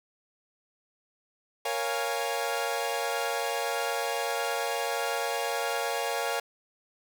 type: chord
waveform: sawtooth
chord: Bb minor seventh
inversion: none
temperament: equal with one note detuned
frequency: 466.2 / 554.4 / 698.5 / 826.8 Hz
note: Bb4 / Db5 / F5 / Ab5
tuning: 0 / 0 / 0 / -8 cents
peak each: -30 dBFS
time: 1.65-6.4 s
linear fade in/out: 5 ms
effects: none